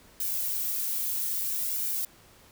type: noise with flanger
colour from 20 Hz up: violet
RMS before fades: -30 dBFS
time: 0.2-2.05 s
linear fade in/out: 2 ms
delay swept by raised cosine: 1.5 to 3.4 ms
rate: 0.61 Hz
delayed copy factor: -0.85
effects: pink hiss -56 dBFS RMS until 2.51 s